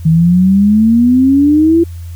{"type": "exponential sweep", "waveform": "sine", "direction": "up", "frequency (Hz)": [157.2, 341.6], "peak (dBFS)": -5, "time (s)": [0.05, 1.84], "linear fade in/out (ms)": 10, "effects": ["added 85 Hz sine -23 dBFS peak until 2.15 s", "white hiss -45 dBFS RMS until 2.15 s"]}